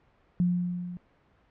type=tone with level ramp; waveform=sine; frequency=177.3 Hz; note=F3; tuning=26 cents sharp; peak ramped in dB=-20 to -36 dBFS; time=0.4-0.97 s; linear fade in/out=0 ms; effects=pink hiss -64 dBFS RMS until 1.5 s + low-pass 2000 Hz 12 dB/octave